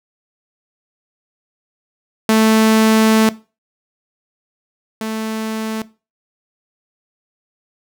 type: tone pair in turn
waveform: sawtooth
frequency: 220 / 220 Hz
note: A3 / A3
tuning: 0 / 0 cents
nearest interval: unison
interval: 0 cents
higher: neither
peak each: -6 / -17 dBFS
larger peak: first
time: 2.29-3.29 / 5.01-5.82 s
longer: first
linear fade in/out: 2 ms
effects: noise-tail reverb RT60 0.3 s tail -18 dB re dry